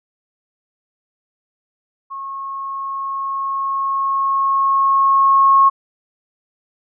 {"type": "tone with level ramp", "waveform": "sine", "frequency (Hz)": 1090, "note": "C#6", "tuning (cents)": -29, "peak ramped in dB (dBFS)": [-26, -7], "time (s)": [2.1, 5.7], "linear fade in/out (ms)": 20, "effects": []}